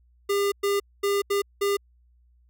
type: tone bursts at uneven times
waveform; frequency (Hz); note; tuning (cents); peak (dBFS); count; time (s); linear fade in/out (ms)
square; 402.1; G4; +44; -22; 5; 0.29-0.52 / 0.63-0.8 / 1.03-1.22 / 1.3-1.42 / 1.61-1.77; 10
effects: added 60 Hz sine -57 dBFS peak until 2.49 s

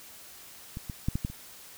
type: clicks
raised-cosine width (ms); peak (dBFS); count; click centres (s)
5; -24 / -23 / -14 / -16 / -17 / -29; 6; 0.771 / 0.898 / 1.085 / 1.155 / 1.249 / 1.3
effects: white hiss -49 dBFS RMS until 1.77 s

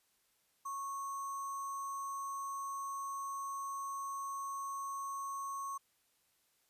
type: tone with sample-and-hold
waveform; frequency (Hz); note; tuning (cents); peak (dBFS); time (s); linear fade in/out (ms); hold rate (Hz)
sine; 1100; C#6; -14; -38; 0.65-5.78; 10; 7350
effects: white hiss -75 dBFS RMS until 6.69 s + resampled to 32000 Hz

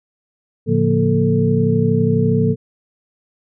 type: tone cluster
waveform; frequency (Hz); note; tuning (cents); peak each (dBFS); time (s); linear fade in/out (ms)
sine; 111.3 / 143.1 / 175.7 / 233.1 / 441.7; A2 / D3 / F3 / A#3 / A4; +20 / -45 / +11 / 0 / +7; -19; 0.66-2.56; 50
effects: none

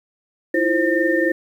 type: tone cluster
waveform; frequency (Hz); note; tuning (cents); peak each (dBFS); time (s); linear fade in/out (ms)
sine; 322.2 / 345.4 / 527 / 1811; E4 / F4 / C5 / A6; -39 / -19 / +12 / +49; -21; 0.54-1.32; 5
effects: 8-bit

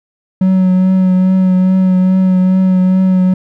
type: tone with vibrato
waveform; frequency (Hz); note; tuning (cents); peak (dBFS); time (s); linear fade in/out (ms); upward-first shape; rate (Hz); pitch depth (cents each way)
triangle; 186.1; F#3; +10; -5; 0.41-3.34; 5; triangle; 2.4; 24
effects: none

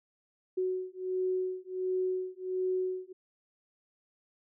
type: beating tone pair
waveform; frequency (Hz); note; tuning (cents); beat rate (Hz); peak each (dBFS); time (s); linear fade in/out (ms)
sine; 370 / 371.4; F#4 / F#4; 0 / +7; 1.4; -33 / -33; 0.57-3.13; 10
effects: none

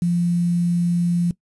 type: tone with quantisation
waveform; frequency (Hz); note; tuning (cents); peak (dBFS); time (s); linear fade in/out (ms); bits
sine; 173.4; F3; -12; -16; 0.02-1.31; 2; 7
effects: noise-tail reverb RT60 0.1 s tail -19 dB re dry + resampled to 24000 Hz

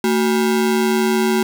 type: ring-modulated tone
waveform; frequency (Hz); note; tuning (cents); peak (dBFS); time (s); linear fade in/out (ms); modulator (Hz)
square; 297.9; D4; +25; -12; 0.04-1.43; 2; 74.6
effects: 7-bit

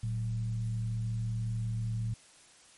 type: tone with frequency modulation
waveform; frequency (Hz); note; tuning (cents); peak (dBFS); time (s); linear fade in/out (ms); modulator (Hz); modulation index
sine; 113.3; A#2; -49; -30; 0.03-2.14; 5; 74.4; 0.41
effects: white hiss -58 dBFS RMS until 2.77 s + MP3 48 kbps

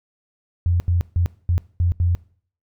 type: tone bursts at uneven times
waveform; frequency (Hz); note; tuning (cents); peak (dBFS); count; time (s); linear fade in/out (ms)
sine; 87.31; F2; 0; -15; 6; 0.66-0.8 / 0.88-1.01 / 1.16-1.26 / 1.49-1.58 / 1.8-1.92 / 2-2.15; 0
effects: noise-tail reverb RT60 0.5 s tail -21 dB re dry

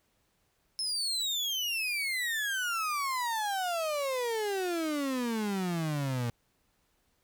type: exponential sweep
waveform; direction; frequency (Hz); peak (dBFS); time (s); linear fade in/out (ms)
35% pulse; down; 5274 to 116; -28; 0.79-6.3; 0
effects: pink hiss -73 dBFS RMS until 7.23 s

